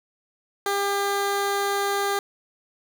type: tone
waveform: 15% pulse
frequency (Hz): 400.4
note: G4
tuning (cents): +37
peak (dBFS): -16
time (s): 0.66-2.19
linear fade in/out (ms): 2
effects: none